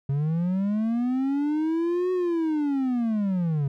triangle linear two-way sweep, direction up then down, 135 to 370 to 135 Hz, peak -20 dBFS, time 0.09-3.68 s, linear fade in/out 5 ms, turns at 2.12 s, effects none

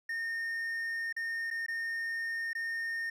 triangle tone with dropouts, 1831 Hz, A#6, 32 cents flat, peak -31 dBFS, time 0.09-3.1 s, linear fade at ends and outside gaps 5 ms, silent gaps 1.127-1.164 / 1.504-1.51 / 1.664-1.682 / 2.532-2.55 s, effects none

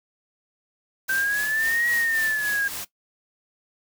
white noise with tremolo, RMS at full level -32 dBFS, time 1.08-2.85 s, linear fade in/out 10 ms, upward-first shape sine, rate 3.7 Hz, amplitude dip 50%
sine exponential two-way sweep, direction up then down, 1555 to 1912 to 1617 Hz, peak -21 dBFS, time 1.09-2.68 s, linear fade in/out 5 ms, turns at 1.88 s
effects noise-tail reverb RT60 0.1 s tail -17 dB re dry

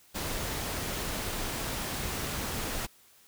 pink noise, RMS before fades -34 dBFS, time 0.14-2.87 s, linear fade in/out 20 ms, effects white hiss -60 dBFS RMS until 3.27 s

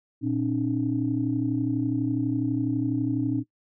sine tone cluster, 118.1 / 268.8 / 300.9 Hz, A#2 / C4 / D4, +23 / +47 / +42 cents, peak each -29 / -26 / -26 dBFS, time 0.21-3.44 s, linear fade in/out 50 ms, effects noise-tail reverb RT60 0.1 s tail -18 dB re dry + tanh soft clip ceiling -13 dBFS

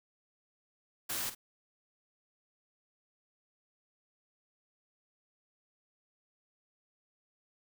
white noise with echo, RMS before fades -36 dBFS, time 1.09-1.3 s, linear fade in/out 10 ms, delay 50 ms, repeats 1, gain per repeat -12 dB, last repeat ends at 1.35 s, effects none

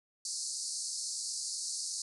pink band-pass noise, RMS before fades -38 dBFS, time 0.25-2.02 s, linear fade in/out 2 ms, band 4300 to 9900 Hz, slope 96 dB/octave, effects none

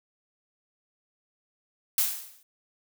blue noise with exponential decay, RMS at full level -21 dBFS, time 1.98-2.43 s, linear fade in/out 2 ms, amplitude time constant 96 ms, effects none

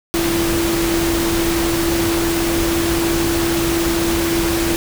sine tone in noise, 335.9 Hz, E4, 33 cents sharp, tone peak -17 dBFS, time 0.14-4.76 s, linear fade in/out 0 ms, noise pink, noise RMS -21 dBFS, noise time 0.14-4.76 s, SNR +1 dB, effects none

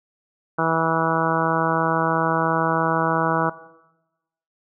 harmonic tone, 163 Hz, E3, 19 cents flat, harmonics 1 / 2 / 3 / 4 / 5 / 6 / 7 / 8 / 9, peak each -27 / -27 / -27 / -27 / -27 / -27 / -27 / -27 / -27 dBFS, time 0.58-3.5 s, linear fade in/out 10 ms, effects noise-tail reverb RT60 1.0 s tail -17 dB re dry

